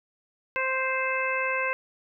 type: harmonic tone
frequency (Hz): 523.3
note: C5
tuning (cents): 0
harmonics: 1 / 2 / 3 / 4 / 5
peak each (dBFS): -31 / -31 / -31 / -31 / -31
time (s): 0.56-1.73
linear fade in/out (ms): 0
effects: none